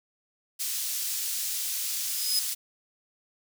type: high-pass noise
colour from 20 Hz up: pink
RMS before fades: -31 dBFS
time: 0.59-2.55 s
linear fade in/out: 20 ms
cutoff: 5300 Hz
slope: 12 dB/octave
type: tone with exponential growth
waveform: sawtooth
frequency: 5050 Hz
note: D#8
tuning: 25 cents sharp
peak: -19 dBFS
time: 1.83-2.39 s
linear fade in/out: 0 ms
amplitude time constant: 120 ms
effects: none